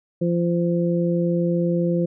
harmonic tone, 172.2 Hz, F3, 24 cents flat, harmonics 1 / 2 / 3, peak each -20 / -24 / -25 dBFS, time 0.21-2.06 s, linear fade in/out 10 ms, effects none

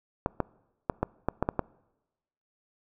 clicks, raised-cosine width 1 ms, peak -11 dBFS, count 8, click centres 0.261 / 0.403 / 0.898 / 1.03 / 1.286 / 1.426 / 1.489 / 1.593 s, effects noise-tail reverb RT60 1.0 s tail -24 dB re dry

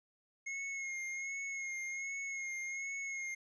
square tone with vibrato, 2160 Hz, C#7, 45 cents flat, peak -39 dBFS, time 0.46-3.35 s, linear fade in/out 10 ms, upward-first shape sine, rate 1.3 Hz, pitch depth 34 cents each way, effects resampled to 22050 Hz + 12-bit

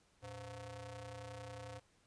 sawtooth ring-modulated tone, 200.3 Hz, G3, 38 cents sharp, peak -40 dBFS, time 0.22-1.8 s, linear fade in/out 20 ms, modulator 316 Hz, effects pink hiss -72 dBFS RMS until 2.06 s + resampled to 22050 Hz

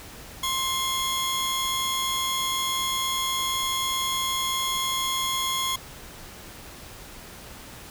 sawtooth tone pair together, 1056 / 3337 Hz, C6 / G#7, +16 / +8 cents, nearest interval octave + minor sixth, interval 1992 cents, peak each -24 dBFS, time 0.43-5.76 s, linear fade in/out 5 ms, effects pink hiss -43 dBFS RMS until 7.9 s

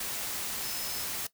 sine tone in noise, 5180 Hz, E8, 31 cents flat, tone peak -40 dBFS, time 0.64-1.04 s, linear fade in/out 5 ms, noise white, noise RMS -35 dBFS, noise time 0-1.27 s, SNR -8 dB, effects noise-tail reverb RT60 0.1 s tail -17 dB re dry

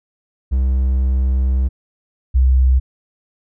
triangle / sine tone pair in turn, 64.9 / 64.53 Hz, C2 / C2, -13 / -23 cents, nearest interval unison, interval 10 cents, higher first, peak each -11 / -9 dBFS, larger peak second, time 0.51-1.69 / 2.34-2.8 s, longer first, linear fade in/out 20 ms, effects none

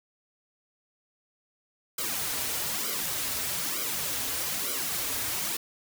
white noise with flanger, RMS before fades -31 dBFS, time 1.98-5.57 s, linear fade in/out 5 ms, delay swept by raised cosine 1.1 to 5.8 ms, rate 1.1 Hz, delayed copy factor -0.8, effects none

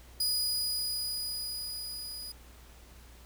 sawtooth tone with level ramp, 4933 Hz, D#8, 16 cents flat, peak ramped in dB -24 to -37 dBFS, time 0.2-2.32 s, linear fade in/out 5 ms, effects added 60 Hz sine -52 dBFS peak until 3.25 s + pink hiss -57 dBFS RMS until 3.25 s

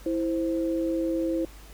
sine tone pair together, 329 / 523.3 Hz, E4 / C5, -3 / 0 cents, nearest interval minor sixth, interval 803 cents, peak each -25 / -30 dBFS, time 0.06-1.45 s, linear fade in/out 2 ms, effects added 50 Hz sine -45 dBFS peak until 1.73 s + pink hiss -51 dBFS RMS until 1.73 s

